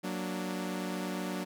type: chord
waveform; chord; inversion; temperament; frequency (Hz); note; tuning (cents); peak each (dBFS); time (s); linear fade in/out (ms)
sawtooth; Gb augmented; none; equal; 185 / 233.1 / 293.7; Gb3 / Bb3 / D4; 0 / 0 / 0; -32 / -37 / -35; 0.03-1.45; 20
effects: none